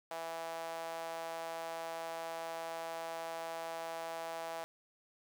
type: tone with high-pass filter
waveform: sawtooth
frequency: 164.81 Hz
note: E3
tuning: in tune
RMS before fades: -42 dBFS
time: 0.11-4.64 s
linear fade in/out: 0 ms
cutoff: 710 Hz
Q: 3.5
effects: 11-bit